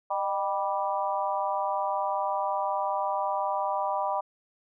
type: harmonic tone with a mistuned harmonic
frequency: 196 Hz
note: G3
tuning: in tune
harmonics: 3 / 4 / 5 / 6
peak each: -32 / -30 / -30 / -35 dBFS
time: 0.1-4.21 s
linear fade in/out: 10 ms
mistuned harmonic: 3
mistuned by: +62 cents
effects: none